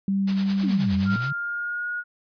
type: tone with vibrato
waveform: sine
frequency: 194.9 Hz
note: G3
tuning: 10 cents flat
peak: -20 dBFS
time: 0.08-1.16 s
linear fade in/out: 2 ms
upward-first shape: sine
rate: 2.8 Hz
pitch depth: 9 cents each way
type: noise with tremolo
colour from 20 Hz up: white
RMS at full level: -32 dBFS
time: 0.27-1.31 s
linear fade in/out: 10 ms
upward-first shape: sine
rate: 9.5 Hz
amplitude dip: 65%
type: exponential two-way sweep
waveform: sine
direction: down then up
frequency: 329.6 to 82.41 to 146.7 Hz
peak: -26 dBFS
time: 0.63-1.33 s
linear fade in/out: 10 ms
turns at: 0.94 s
type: tone with pitch glide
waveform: sine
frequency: 1393 to 1443.8 Hz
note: F6 to F#6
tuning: -5 to -43 cents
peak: -26 dBFS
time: 1.05-2.04 s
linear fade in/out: 50 ms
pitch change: +62 cents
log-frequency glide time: 1.24-1.88 s
effects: resampled to 11025 Hz